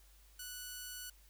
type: tone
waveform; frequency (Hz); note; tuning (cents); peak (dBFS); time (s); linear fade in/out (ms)
5% pulse; 1480; F#6; 0; -33; 0.39-1.1; 5
effects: added 50 Hz sine -61 dBFS peak until 1.29 s + white hiss -67 dBFS RMS until 1.29 s